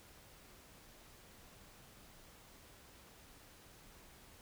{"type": "silence", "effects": ["pink hiss -60 dBFS RMS until 4.41 s"]}